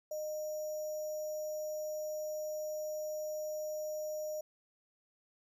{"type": "tone with sample-and-hold", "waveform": "sine", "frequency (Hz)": 612, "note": "D#5", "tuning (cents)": -29, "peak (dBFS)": -36, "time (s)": [0.11, 4.41], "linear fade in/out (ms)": 5, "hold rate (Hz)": 6300, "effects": []}